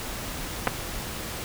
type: clicks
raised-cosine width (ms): 0.5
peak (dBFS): -7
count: 2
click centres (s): 0.672 / 0.676
effects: pink hiss -34 dBFS RMS until 1.44 s